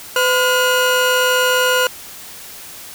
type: tone pair together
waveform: 30% pulse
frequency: 506.6 / 1433 Hz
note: B4 / F6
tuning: +44 / +44 cents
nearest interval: octave + tritone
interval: 1800 cents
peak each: -13 dBFS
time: 0.16-1.87 s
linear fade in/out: 2 ms
effects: white hiss -35 dBFS RMS until 2.94 s